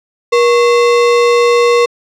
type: tone with sample-and-hold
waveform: sine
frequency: 477.2 Hz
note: A#4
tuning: 41 cents sharp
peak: -6 dBFS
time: 0.32-1.86 s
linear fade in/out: 10 ms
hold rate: 1575 Hz
effects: low-pass 5000 Hz 12 dB/octave